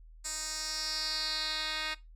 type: tone with band-pass filter sweep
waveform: 10% pulse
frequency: 311.1 Hz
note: D#4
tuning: in tune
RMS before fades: -35 dBFS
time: 0.24-1.95 s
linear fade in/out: 20 ms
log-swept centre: 7300 to 3100 Hz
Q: 3.6
effects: noise-tail reverb RT60 0.2 s tail -18 dB re dry + added 40 Hz sine -50 dBFS peak until 2.15 s